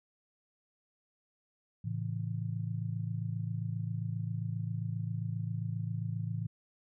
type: chord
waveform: sine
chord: A major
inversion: none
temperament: just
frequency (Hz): 110 / 137.5 / 165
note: A2 / C#3 / E3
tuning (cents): 0 / -14 / +2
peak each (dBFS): -35 / -40 / -38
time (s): 1.84-6.47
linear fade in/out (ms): 10
effects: none